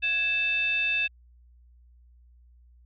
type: tone with frequency modulation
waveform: sine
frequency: 2637 Hz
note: E7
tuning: in tune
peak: -23 dBFS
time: 0.02-1.08 s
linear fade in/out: 20 ms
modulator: 973 Hz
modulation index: 0.56
effects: added 60 Hz sine -53 dBFS peak until 2.85 s